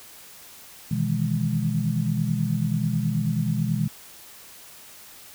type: chord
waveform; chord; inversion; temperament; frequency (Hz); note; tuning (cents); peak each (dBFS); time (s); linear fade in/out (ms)
sine; E major seventh; second; equal with one note detuned; 123.47 / 155.56 / 164.81 / 206.8; B2 / D#3 / E3 / G#3; 0 / 0 / 0 / -7; -27; 0.91-3.88; 5
effects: white hiss -46 dBFS RMS until 5.34 s